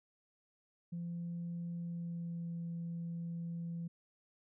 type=tone with pitch glide; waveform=sine; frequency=171.3 to 168.94 Hz; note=F3 to E3; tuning=-33 to +43 cents; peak=-37 dBFS; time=0.92-3.88 s; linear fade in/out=10 ms; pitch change=-24 cents; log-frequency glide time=1.74-2.57 s; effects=tanh soft clip ceiling -35 dBFS